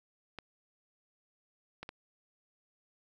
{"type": "clicks", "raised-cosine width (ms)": 0.3, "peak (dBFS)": -26, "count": 3, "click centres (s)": [0.387, 1.83, 1.891], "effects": ["11-bit"]}